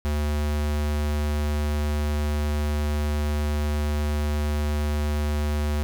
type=tone; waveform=square; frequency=74.3 Hz; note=D2; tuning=21 cents sharp; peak=-23 dBFS; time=0.05-5.83 s; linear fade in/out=0 ms; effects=none